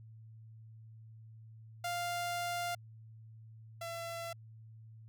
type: tone pair in turn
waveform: sawtooth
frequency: 698.5 / 673.3 Hz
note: F5 / E5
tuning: 0 / +36 cents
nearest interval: minor second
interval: 64 cents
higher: first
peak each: -31 / -36 dBFS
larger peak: first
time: 1.84-2.75 / 3.81-4.33 s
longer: first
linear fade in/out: 5 ms
effects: added 111 Hz sine -51 dBFS peak until 5.08 s